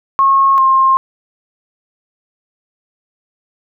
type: tone pair in turn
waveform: sine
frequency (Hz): 1087 / 1062.8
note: C#6 / C6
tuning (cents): -34 / +27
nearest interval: unison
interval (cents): 39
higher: first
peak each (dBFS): -7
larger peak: neither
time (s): 0.19-0.58 / 0.58-0.97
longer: neither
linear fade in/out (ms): 0
effects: none